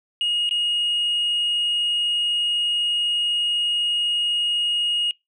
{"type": "tone with dropouts", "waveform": "sine", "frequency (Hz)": 2872, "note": "F7", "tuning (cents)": 48, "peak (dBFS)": -17, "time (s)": [0.21, 5.11], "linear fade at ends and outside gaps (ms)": 1, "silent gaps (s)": [0.492, 0.51], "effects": ["noise-tail reverb RT60 0.2 s tail -25 dB re dry", "tanh soft clip ceiling -17 dBFS"]}